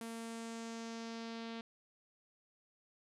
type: tone with low-pass filter sweep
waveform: sawtooth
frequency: 228.6 Hz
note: A#3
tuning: 34 cents flat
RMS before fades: -45 dBFS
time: 0.01-1.61 s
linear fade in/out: 2 ms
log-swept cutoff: 11000 to 3800 Hz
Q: 2
effects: none